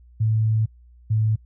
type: tone pair in turn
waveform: sine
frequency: 110 / 109.18 Hz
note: A2 / A2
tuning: 0 / -13 cents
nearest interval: unison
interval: 13 cents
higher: first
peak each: -17 dBFS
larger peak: neither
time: 0.2-0.66 / 1.1-1.36 s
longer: first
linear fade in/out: 10 ms
effects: noise-tail reverb RT60 0.1 s tail -26 dB re dry + added 60 Hz sine -47 dBFS peak until 1.45 s